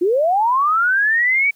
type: linear sweep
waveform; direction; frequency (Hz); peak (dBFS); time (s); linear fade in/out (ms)
sine; up; 329.6 to 2300; -13; 0.01-1.51; 10
effects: white hiss -57 dBFS RMS until 1.55 s